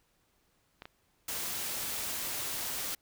clicks, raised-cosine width 0.3 ms, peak -28 dBFS, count 2, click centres 0.821 / 0.855 s
white noise, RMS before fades -36 dBFS, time 1.28-2.95 s, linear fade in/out 5 ms
effects pink hiss -72 dBFS RMS until 3.01 s

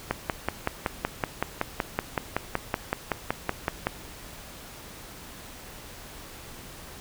click train, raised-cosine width 0.5 ms, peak -9 dBFS, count 21, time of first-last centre 0.11-3.869 s, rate 5.32 Hz, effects pink hiss -44 dBFS RMS until 7 s

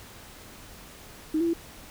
sine tone with pitch steps, 312.1 / 336.6 / 334.5 Hz, D#4 / E4 / E4, +5 / +36 / +25 cents, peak -22 dBFS, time 1.34-1.535 s, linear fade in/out 5 ms, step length 65 ms, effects pink hiss -47 dBFS RMS until 1.9 s

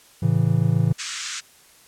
triangle chord, A major, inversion none, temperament equal with one note detuned, 110 / 137.4 / 164.81 Hz, A2 / C#3 / E3, 0 / -15 / 0 cents, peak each -19 dBFS, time 0.22-0.93 s, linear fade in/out 10 ms
white band-pass noise, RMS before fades -31 dBFS, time 0.98-1.41 s, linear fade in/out 20 ms, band 1200 to 7800 Hz, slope 48 dB/octave
effects white hiss -52 dBFS RMS until 1.87 s + low-pass 12000 Hz 12 dB/octave

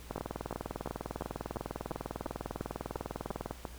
two click trains, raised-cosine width 1 ms, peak -22 / -21 dBFS, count 11 / 69, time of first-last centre 0.18-3.652 / 0.11-3.51 s, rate 2.88 / 20 Hz, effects added 60 Hz sine -49 dBFS peak until 3.78 s + pink hiss -53 dBFS RMS until 3.78 s

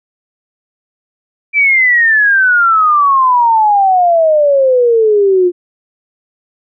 sine exponential sweep, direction down, 2349 to 349.2 Hz, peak -6 dBFS, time 1.53-5.52 s, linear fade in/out 50 ms, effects none

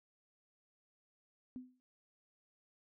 sine tone with exponential decay, 253.2 Hz, B3, 43 cents sharp, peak -40 dBFS, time 1.56-1.8 s, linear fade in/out 0 ms, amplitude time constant 52 ms, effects none

